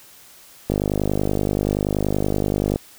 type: click train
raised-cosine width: 2 ms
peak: -7 dBFS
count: 105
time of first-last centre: 0.7-2.759 s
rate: 50.5 Hz
effects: white hiss -47 dBFS RMS until 2.98 s